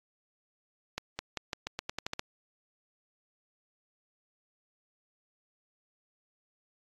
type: accelerating click train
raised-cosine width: 0.2 ms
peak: -16 dBFS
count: 11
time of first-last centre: 0.98-2.194 s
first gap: 210 ms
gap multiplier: 0.87
effects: AAC 32 kbps